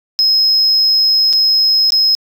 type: tone with dropouts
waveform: sine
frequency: 5130 Hz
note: E8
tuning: 48 cents flat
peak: -7 dBFS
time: 0.19-2.15 s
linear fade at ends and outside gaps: 0 ms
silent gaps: 1.329-1.334 / 1.904-1.922 s
effects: tanh soft clip ceiling -6 dBFS